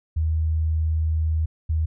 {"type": "tone pair in turn", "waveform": "sine", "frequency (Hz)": [79.3, 79.3], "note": ["D#2", "D#2"], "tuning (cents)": [33, 33], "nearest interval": "unison", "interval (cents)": 0, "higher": "neither", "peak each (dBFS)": -19, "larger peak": "neither", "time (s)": [[0.16, 1.46], [1.69, 1.86]], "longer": "first", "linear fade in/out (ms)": 10, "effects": []}